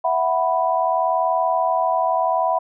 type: chord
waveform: sine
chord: E suspended second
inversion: none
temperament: equal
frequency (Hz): 659.3 / 740 / 987.8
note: E5 / F#5 / B5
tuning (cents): 0 / 0 / 0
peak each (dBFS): -21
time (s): 0.04-2.59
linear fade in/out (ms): 10
effects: none